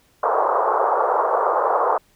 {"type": "band-pass noise", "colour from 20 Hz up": "white", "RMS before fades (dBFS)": -19, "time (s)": [0.23, 1.98], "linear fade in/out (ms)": 5, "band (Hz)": [420, 1200], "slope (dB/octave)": 48, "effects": ["pink hiss -59 dBFS RMS until 2.15 s"]}